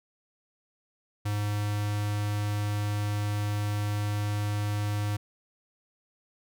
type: tone with notch filter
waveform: square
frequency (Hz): 103.83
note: G#2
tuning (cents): 0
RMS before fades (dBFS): -29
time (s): 1.25-5.17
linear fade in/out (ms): 10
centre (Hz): 410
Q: 1.6
effects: none